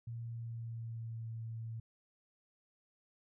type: tone with pitch glide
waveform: sine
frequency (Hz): 116.4 to 113.35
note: A#2 to A#2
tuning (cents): -2 to -48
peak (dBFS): -40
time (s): 0.07-1.8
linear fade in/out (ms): 5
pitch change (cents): -46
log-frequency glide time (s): 0.24-1.29
effects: none